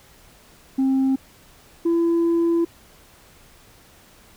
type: tone pair in turn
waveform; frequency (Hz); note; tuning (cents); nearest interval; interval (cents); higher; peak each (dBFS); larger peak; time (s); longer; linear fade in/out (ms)
sine; 266.2 / 336.7; C4 / E4; +30 / +37; major third; 407; second; -14; neither; 0.78-1.16 / 1.85-2.65; second; 10
effects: tanh soft clip ceiling -15 dBFS + pink hiss -51 dBFS RMS until 4.36 s